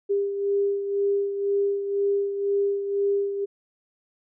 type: beating tone pair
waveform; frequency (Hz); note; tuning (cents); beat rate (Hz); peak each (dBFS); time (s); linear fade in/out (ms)
sine; 400.2 / 402.2; G4 / G4; +36 / +44; 2; -22 / -30; 0.09-3.46; 20
effects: none